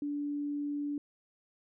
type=tone; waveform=sine; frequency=290 Hz; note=D4; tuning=22 cents flat; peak=-32 dBFS; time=0.02-0.98 s; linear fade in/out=2 ms; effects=none